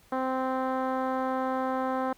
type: tone with low-pass filter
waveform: 10% pulse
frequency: 260.5 Hz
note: C4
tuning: 7 cents flat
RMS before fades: -29 dBFS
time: 0.12-2.13 s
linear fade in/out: 5 ms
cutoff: 1100 Hz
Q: 0.9
effects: pink hiss -60 dBFS RMS until 2.17 s